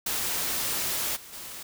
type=noise with level steps; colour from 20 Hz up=white; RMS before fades=-29 / -46 / -40 dBFS; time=0.06-1.63 s; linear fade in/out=5 ms; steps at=1.15 / 1.32 s; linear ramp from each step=20 ms; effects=none